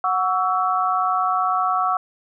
sine tone cluster, 736 / 1129 / 1319 Hz, F#5 / C#6 / E6, -9 / +31 / +1 cents, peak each -22 dBFS, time 0.04-1.97 s, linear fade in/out 2 ms, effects none

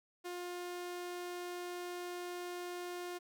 sawtooth tone, 354.6 Hz, F4, 26 cents sharp, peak -37 dBFS, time 0.24-3.19 s, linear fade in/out 20 ms, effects none

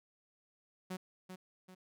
sawtooth tone with echo, 185 Hz, F#3, in tune, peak -35 dBFS, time 0.9-0.97 s, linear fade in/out 10 ms, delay 390 ms, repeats 2, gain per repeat -7 dB, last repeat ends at 1.75 s, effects none

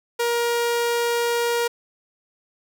sawtooth tone, 472.6 Hz, A#4, 24 cents sharp, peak -16 dBFS, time 0.19-1.68 s, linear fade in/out 10 ms, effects none

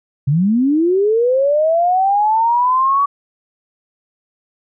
sine linear sweep, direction up, 130 to 1141 Hz, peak -11 dBFS, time 0.27-3.06 s, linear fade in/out 10 ms, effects none

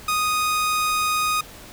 sawtooth tone, 1243 Hz, D#6, 2 cents flat, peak -16 dBFS, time 0.08-1.41 s, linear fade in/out 5 ms, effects pink hiss -42 dBFS RMS until 1.72 s

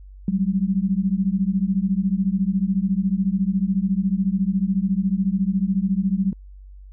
sine beating tone pair, 185.5 / 199.5 Hz, F#3 / G3, +5 / +31 cents, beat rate 14 Hz, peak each -21 dBFS, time 0.28-6.33 s, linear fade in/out 2 ms, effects added 48 Hz sine -39 dBFS peak until 6.92 s

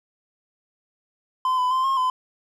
triangle tone with pitch steps, 1027 / 1003 / 1038 / 1073 / 1019 Hz, C6 / B5 / C6 / C6 / C6, -33 / +26 / -14 / +43 / -46 cents, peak -17 dBFS, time 1.45-2.1 s, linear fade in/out 2 ms, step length 130 ms, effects none

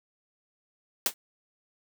white noise with exponential decay, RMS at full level -20 dBFS, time 1.06-1.14 s, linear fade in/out 1 ms, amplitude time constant 17 ms, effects high-pass 200 Hz 12 dB/octave

